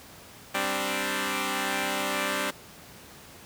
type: chord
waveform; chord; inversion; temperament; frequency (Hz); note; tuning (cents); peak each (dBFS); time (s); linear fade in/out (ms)
5% pulse; G suspended fourth; none; equal; 196 / 261.6 / 293.7; G3 / C4 / D4; 0 / 0 / 0; -20; 0.54-2.51; 10
effects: pink hiss -48 dBFS RMS until 3.45 s + high-pass 80 Hz 12 dB/octave